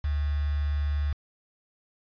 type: tone with quantisation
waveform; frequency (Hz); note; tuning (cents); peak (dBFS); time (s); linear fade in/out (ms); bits
sine; 73; D2; -10; -24; 0.04-1.13; 5; 7
effects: resampled to 11025 Hz